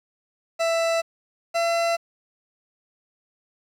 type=tone pair in turn; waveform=40% pulse; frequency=663 / 675 Hz; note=E5 / E5; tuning=+10 / +41 cents; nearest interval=unison; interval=31 cents; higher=second; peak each=-19 dBFS; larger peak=neither; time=0.59-1.02 / 1.54-1.97 s; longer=neither; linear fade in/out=20 ms; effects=low-pass 8000 Hz 12 dB/octave + 8-bit